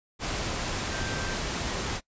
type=tone in noise; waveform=sine; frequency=1568 Hz; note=G6; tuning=in tune; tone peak=-37 dBFS; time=0.9-1.38 s; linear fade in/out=50 ms; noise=pink; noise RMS=-31 dBFS; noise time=0.19-2.01 s; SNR=-9 dB; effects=noise-tail reverb RT60 0.1 s tail -21 dB re dry + resampled to 16000 Hz